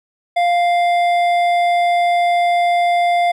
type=tone with hard clipping; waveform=triangle; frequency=698.5 Hz; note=F5; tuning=in tune; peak=-14 dBFS; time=0.36-3.32 s; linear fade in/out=10 ms; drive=13 dB; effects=none